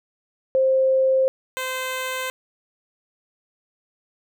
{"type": "tone pair in turn", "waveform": ["sine", "10% pulse"], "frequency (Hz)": [527, 516.2], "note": ["C5", "C5"], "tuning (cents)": [12, -23], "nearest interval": "unison", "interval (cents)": 35, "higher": "first", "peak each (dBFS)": [-15, -17], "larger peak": "first", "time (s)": [[0.55, 1.28], [1.57, 2.3]], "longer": "neither", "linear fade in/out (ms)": 0, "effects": []}